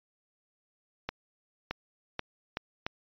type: accelerating click train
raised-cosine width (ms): 0.3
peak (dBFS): -16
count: 5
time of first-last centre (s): 1.09-2.865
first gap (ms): 620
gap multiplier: 0.78
effects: resampled to 11025 Hz